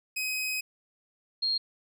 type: tone pair in turn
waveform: sawtooth / sine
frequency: 2525 / 4238 Hz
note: D#7 / C8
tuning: +25 / +21 cents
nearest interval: major sixth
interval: 896 cents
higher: second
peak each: -26 / -25 dBFS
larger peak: second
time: 0.16-0.61 / 1.42-1.58 s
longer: first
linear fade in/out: 10 ms
effects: none